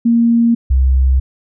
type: tone pair in turn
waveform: sine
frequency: 233.1 / 65.41 Hz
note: A#3 / C2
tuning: 0 / 0 cents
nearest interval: octave + minor seventh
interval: 2200 cents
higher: first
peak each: -8 dBFS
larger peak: neither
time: 0.05-0.55 / 0.7-1.2 s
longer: neither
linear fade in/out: 10 ms
effects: none